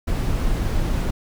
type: noise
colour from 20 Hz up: brown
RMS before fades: -21 dBFS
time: 0.07-1.11 s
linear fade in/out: 10 ms
effects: none